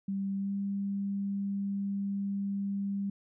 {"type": "tone with pitch glide", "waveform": "sine", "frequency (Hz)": [196, 198.74], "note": ["G3", "G3"], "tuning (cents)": [0, 24], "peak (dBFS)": -30, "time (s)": [0.08, 3.1], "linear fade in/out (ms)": 5, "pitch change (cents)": 24, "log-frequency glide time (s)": [0.37, 0.52], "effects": []}